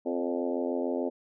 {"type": "harmonic tone with a mistuned harmonic", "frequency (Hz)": 86.8, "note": "F2", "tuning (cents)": -10, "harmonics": [3, 4, 5, 6, 7, 8, 9, 10], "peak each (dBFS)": [-32, -34, -34, -36, -36, -43, -46, -47], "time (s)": [0.05, 1.1], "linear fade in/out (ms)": 20, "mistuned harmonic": 6, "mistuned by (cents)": 33, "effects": []}